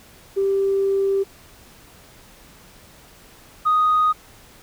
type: tone pair in turn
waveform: sine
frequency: 392 / 1244.5 Hz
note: G4 / D#6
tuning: 0 / 0 cents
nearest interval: octave + minor sixth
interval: 2000 cents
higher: second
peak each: -16 / -13 dBFS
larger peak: second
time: 0.36-1.24 / 3.65-4.13 s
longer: first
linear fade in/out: 20 ms
effects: tanh soft clip ceiling -11 dBFS + pink hiss -48 dBFS RMS until 4.62 s